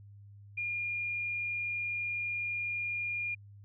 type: tone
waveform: sine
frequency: 2416 Hz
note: D7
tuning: 48 cents sharp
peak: -32 dBFS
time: 0.57-3.35 s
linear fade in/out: 10 ms
effects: added 101 Hz sine -50 dBFS peak until 3.64 s